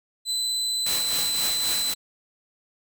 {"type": "tone", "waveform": "30% pulse", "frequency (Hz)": 4021, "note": "B7", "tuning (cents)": 30, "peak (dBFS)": -21, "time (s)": [0.25, 1.95], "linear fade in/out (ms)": 50}
{"type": "noise with tremolo", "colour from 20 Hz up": "white", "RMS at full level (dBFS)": -27, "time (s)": [0.86, 1.94], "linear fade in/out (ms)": 5, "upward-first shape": "triangle", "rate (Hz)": 3.8, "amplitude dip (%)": 60}
{"effects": []}